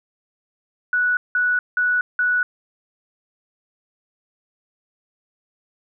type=tone bursts; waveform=sine; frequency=1474 Hz; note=F#6; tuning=7 cents flat; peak=-16 dBFS; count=4; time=0.93-2.43 s; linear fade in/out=2 ms; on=240 ms; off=180 ms; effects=none